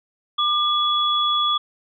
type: tone pair together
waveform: sine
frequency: 1199 / 3386 Hz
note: D6 / G#7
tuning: +36 / +33 cents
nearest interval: octave + tritone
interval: 1797 cents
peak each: -20 dBFS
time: 0.38-1.58 s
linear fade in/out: 10 ms
effects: none